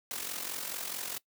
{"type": "noise with amplitude modulation", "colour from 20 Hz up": "white", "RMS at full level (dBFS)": -35, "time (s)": [0.11, 1.18], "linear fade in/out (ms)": 0, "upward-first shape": "sine", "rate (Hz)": 44.6, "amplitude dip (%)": 65, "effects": ["noise-tail reverb RT60 0.1 s tail -21 dB re dry", "high-pass 150 Hz 12 dB/octave"]}